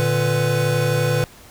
square tone cluster, 116.9 / 148.4 / 497.4 Hz, A#2 / D3 / B4, +5 / +18 / +12 cents, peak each -22 dBFS, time 0-1.24 s, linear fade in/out 0 ms, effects pink hiss -45 dBFS RMS until 1.5 s

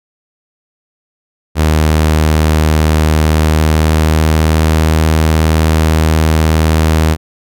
sawtooth tone with pitch glide, 77.78 to 79.09 Hz, D#2 to D#2, 0 to +29 cents, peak -4 dBFS, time 1.55-7.17 s, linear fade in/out 50 ms, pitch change +29 cents, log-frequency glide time 3.22-4.94 s, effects none

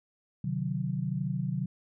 sine chord, C diminished, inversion none, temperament equal with one note detuned, 130.81 / 152.71 / 185 Hz, C3 / Eb3 / Gb3, 0 / -32 / 0 cents, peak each -33 dBFS, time 0.44-1.66 s, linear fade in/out 5 ms, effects none

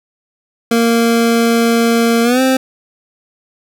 25% pulse tone with pitch glide, 231.7 to 261.6 Hz, A#3 to C4, -10 to 0 cents, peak -6 dBFS, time 0.71-2.57 s, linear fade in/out 5 ms, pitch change +210 cents, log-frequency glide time 2.23-2.41 s, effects none

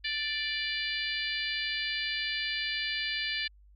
harmonic tone, 587.3 Hz, D5, in tune, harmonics 3 / 4 / 5 / 6 / 7 / 8, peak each -35 / -36 / -37 / -38 / -38 / -39 dBFS, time 0.04-3.48 s, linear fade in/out 10 ms, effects added 50 Hz sine -54 dBFS peak until 3.75 s + MP3 96 kbps

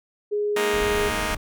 sine tone, 415.3 Hz, G#4, in tune, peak -21 dBFS, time 0.31-1.1 s, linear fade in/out 20 ms
5% pulse chord, Ab suspended second, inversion none, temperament just, 207.7 / 233.6 / 311.5 Hz, Ab3 / Bb3 / Eb4, 0 / +4 / +2 cents, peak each -18 dBFS, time 0.56-1.35 s, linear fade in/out 5 ms
brown noise, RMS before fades -32 dBFS, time 0.73-1.37 s, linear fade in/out 2 ms
effects none

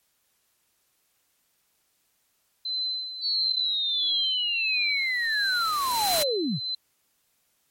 sine tone with tremolo, 4056 Hz, B7, 45 cents sharp, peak -25 dBFS, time 2.65-6.75 s, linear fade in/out 5 ms, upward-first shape sine, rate 1.5 Hz, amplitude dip 65%
sine linear sweep, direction down, 4491 to 101 Hz, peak -24 dBFS, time 3.21-6.6 s, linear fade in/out 50 ms
white noise with exponential growth, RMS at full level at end -25 dBFS, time 4.66-6.23 s, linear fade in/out 5 ms, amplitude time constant 340 ms
effects white hiss -70 dBFS RMS until 7.7 s + MP3 64 kbps

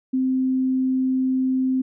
sine tone, 260 Hz, C4, 11 cents flat, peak -18 dBFS, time 0.13-1.82 s, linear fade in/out 10 ms, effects none

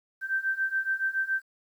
sine beating tone pair, 1556 / 1563.1 Hz, G6 / G6, -13 / -5 cents, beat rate 7.1 Hz, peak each -30 / -28 dBFS, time 0.21-1.42 s, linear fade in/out 50 ms, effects 10-bit

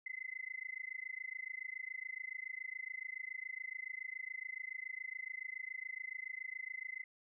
sine tone with amplitude modulation, 2044 Hz, C7, 41 cents flat, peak -38 dBFS, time 0.06-7.04 s, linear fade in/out 5 ms, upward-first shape sine, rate 27.1 Hz, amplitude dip 100%, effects none

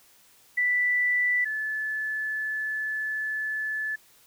sine tone pair in turn, 1975.5 / 1732.9 Hz, B6 / A6, 0 / -27 cents, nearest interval major second, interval 227 cents, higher first, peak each -21 / -27 dBFS, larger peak first, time 0.57-1.45 / 1.45-3.96 s, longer second, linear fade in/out 10 ms, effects white hiss -58 dBFS RMS until 4.26 s

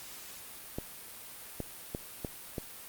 clicks, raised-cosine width 2 ms, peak -21 dBFS, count 5, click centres 0.785 / 1.603 / 1.949 / 2.248 / 2.582 s, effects white hiss -47 dBFS RMS until 2.88 s + Opus 48 kbps

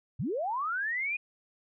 sine linear sweep, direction up, 91.4 to 2489 Hz, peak -29 dBFS, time 0.19-1.17 s, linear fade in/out 10 ms, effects none

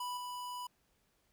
square tone with level steps, 987.8 Hz, B5, in tune, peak -38 / -41 dBFS, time 0-0.67 s, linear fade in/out 5 ms, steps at 0.17 s, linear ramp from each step 2 ms, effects pink hiss -75 dBFS RMS until 1.32 s

